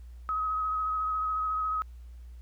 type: tone with vibrato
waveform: sine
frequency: 1270 Hz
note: D#6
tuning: 35 cents sharp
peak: -27 dBFS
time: 0.29-1.82 s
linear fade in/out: 0 ms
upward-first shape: triangle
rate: 14 Hz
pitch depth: 21 cents each way
effects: added 60 Hz sine -43 dBFS peak until 2.41 s + pink hiss -68 dBFS RMS until 2.41 s